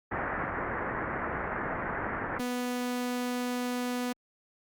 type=low-pass noise; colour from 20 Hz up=white; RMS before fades=-33 dBFS; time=0.11-2.39 s; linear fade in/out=10 ms; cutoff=1900 Hz; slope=48 dB/octave
type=tone; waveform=sawtooth; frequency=246.9 Hz; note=B3; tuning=in tune; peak=-26 dBFS; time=2.39-4.13 s; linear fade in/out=10 ms
type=clicks; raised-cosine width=2 ms; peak=-30 dBFS; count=2; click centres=2.392 / 2.399 s
effects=Opus 48 kbps